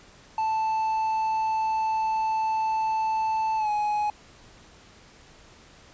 triangle tone with pitch glide, 880 to 838.3 Hz, A5 to G#5, 0 to +16 cents, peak -21 dBFS, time 0.38-4.1 s, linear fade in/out 2 ms, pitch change -84 cents, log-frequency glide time 3.57-3.7 s, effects pink hiss -52 dBFS RMS until 5.93 s + resampled to 16000 Hz

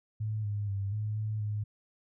sine tone with pitch steps, 107.9 / 103.1 / 98.9 / 106.5 / 107.7 / 105.1 Hz, A2 / G#2 / G2 / G#2 / A2 / G#2, -33 / -12 / +16 / +44 / -37 / +21 cents, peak -30 dBFS, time 0.2-1.64 s, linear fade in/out 10 ms, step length 240 ms, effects none

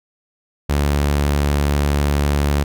sawtooth tone, 72.1 Hz, D2, 31 cents flat, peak -11 dBFS, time 0.69-2.64 s, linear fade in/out 10 ms, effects none

